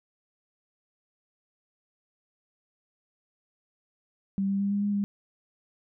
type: tone with pitch steps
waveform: sine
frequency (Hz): 195.5 / 197.2 / 199.7 / 202.3 / 204.4 / 201.8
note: G3 / G3 / G3 / G#3 / G#3 / G#3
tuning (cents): -4 / +11 / +32 / -45 / -27 / -49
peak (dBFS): -24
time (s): 4.38-5.04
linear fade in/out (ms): 0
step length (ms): 110
effects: none